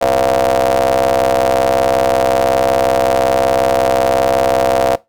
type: ring-modulated tone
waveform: 30% pulse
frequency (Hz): 65.41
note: C2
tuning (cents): 0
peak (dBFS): -5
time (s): 0.01-4.96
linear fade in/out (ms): 10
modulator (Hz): 612
effects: noise-tail reverb RT60 0.2 s tail -20 dB re dry